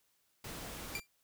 pink noise, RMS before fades -45 dBFS, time 0.44-1 s, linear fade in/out 5 ms
sawtooth tone with exponential decay, 2367 Hz, D7, 13 cents sharp, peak -30 dBFS, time 0.95-1.07 s, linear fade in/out 2 ms, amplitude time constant 25 ms
effects white hiss -75 dBFS RMS until 1.23 s

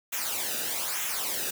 white noise with flanger, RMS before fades -31 dBFS, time 0.12-1.51 s, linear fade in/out 10 ms, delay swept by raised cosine 0.21 to 0.94 ms, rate 1.1 Hz, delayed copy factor -0.7, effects none

